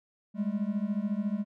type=beating tone pair; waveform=triangle; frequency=199.1 / 213.1 Hz; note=G3 / G#3; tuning=+27 / +45 cents; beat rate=14 Hz; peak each=-29 dBFS; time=0.34-1.45 s; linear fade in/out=50 ms; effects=none